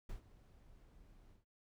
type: noise with ADSR envelope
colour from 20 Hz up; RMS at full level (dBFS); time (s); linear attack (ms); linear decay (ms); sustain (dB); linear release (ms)
brown; -45; 0.09-1.45; 5; 110; -17; 130
effects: none